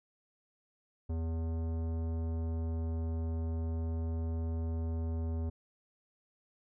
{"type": "tone with tanh clipping", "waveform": "sine", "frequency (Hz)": 81.8, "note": "E2", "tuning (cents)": -13, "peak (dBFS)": -34, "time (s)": [1.09, 5.5], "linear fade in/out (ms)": 10, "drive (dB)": 16, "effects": []}